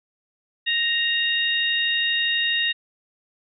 harmonic tone, 932.3 Hz, A#5, in tune, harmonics 2 / 3 / 4, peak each -24 / -24 / -24 dBFS, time 0.66-2.73 s, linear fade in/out 20 ms, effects none

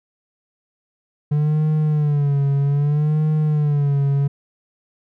triangle tone with vibrato, 146.83 Hz, D3, in tune, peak -13 dBFS, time 1.31-4.28 s, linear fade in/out 10 ms, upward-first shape sine, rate 0.63 Hz, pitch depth 87 cents each way, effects none

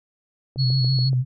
click train, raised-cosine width 2 ms, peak -24 dBFS, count 5, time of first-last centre 0.56-1.131 s, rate 7 Hz
sine tone with vibrato, 129.7 Hz, C3, 15 cents flat, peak -17 dBFS, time 0.56-1.25 s, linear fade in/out 50 ms, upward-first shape square, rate 6.1 Hz, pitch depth 46 cents each way
sine tone, 4353 Hz, C#8, 32 cents flat, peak -25 dBFS, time 0.58-1.1 s, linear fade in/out 20 ms
effects none

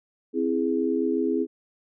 sine chord, C augmented, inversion none, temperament equal, 261.6 / 329.6 / 415.3 Hz, C4 / E4 / G#4, 0 / 0 / 0 cents, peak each -26 dBFS, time 0.33-1.47 s, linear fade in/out 50 ms, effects none

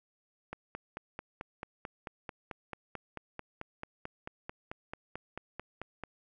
click train, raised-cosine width 0.5 ms, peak -24 dBFS, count 26, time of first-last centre 0.53-6.037 s, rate 4.54 Hz, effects none

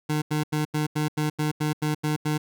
25% pulse tone bursts, 151.8 Hz, D#3, 42 cents flat, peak -19 dBFS, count 11, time 0.09-2.38 s, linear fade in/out 10 ms, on 130 ms, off 86 ms, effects none

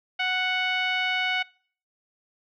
10% pulse tone with low-pass filter, 740 Hz, F#5, in tune, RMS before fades -26 dBFS, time 0.19-1.43 s, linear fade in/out 10 ms, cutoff 2600 Hz, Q 1.9, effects noise-tail reverb RT60 0.5 s tail -25 dB re dry

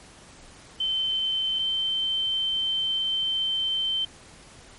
sine tone pair in turn, 3083 / 3100 Hz, G7 / G7, -29 / -20 cents, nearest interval unison, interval 9 cents, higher second, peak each -23 dBFS, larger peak neither, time 0.8-1.59 / 1.59-4.05 s, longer second, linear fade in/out 5 ms, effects pink hiss -49 dBFS RMS until 4.78 s + MP3 48 kbps

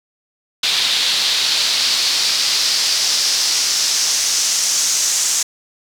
pink noise with band-pass filter sweep, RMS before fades -17 dBFS, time 0.63-5.43 s, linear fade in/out 5 ms, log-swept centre 3800 to 6600 Hz, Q 2.7, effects none

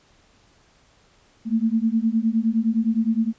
sine beating tone pair, 220 / 229.7 Hz, A3 / A#3, 0 / -25 cents, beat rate 9.7 Hz, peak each -21 dBFS, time 1.45-3.33 s, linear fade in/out 50 ms, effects pink hiss -58 dBFS RMS until 3.38 s + resampled to 16000 Hz

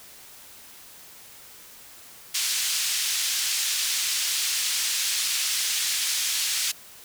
white band-pass noise, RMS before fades -26 dBFS, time 2.34-6.72 s, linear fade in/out 10 ms, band 2600 to 7400 Hz, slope 12 dB/octave, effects white hiss -47 dBFS RMS until 7.04 s

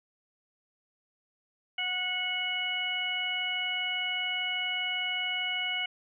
harmonic tone, 733 Hz, F#5, 16 cents flat, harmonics 1 / 2 / 3 / 4, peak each -41 / -40 / -32 / -32 dBFS, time 1.78-5.86 s, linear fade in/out 5 ms, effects none

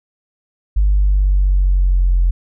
sine linear sweep, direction down, 50.6 to 43.54 Hz, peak -9 dBFS, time 0.76-2.31 s, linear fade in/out 10 ms, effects tanh soft clip ceiling -6 dBFS

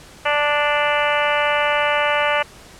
harmonic tone, 293.7 Hz, D4, in tune, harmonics 2 / 3 / 4 / 5 / 6 / 7 / 8 / 9 / 10, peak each -21 / -23 / -24 / -25 / -26 / -26 / -27 / -28 / -28 dBFS, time 0.25-2.43 s, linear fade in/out 10 ms, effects pink hiss -43 dBFS RMS until 2.79 s + low-pass 10000 Hz 12 dB/octave

